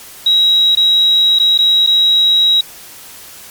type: tone with dropouts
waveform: sine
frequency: 3842 Hz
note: B7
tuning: 48 cents flat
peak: -7 dBFS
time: 0.26-2.61 s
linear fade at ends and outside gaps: 5 ms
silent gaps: 0.752-0.771 / 1.389-1.397 / 1.578-1.587 / 1.865-1.872 s
effects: white hiss -35 dBFS RMS until 3.5 s + MP3 96 kbps